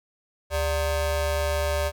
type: ring-modulated tone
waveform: 40% pulse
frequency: 330 Hz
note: E4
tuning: 2 cents sharp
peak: -19 dBFS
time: 0.5-1.92 s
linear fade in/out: 50 ms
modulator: 257 Hz
effects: none